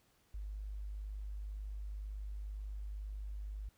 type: tone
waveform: sine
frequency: 51 Hz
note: G#1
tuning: 31 cents flat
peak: -40 dBFS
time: 0.34-3.69 s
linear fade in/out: 5 ms
effects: pink hiss -72 dBFS RMS until 3.77 s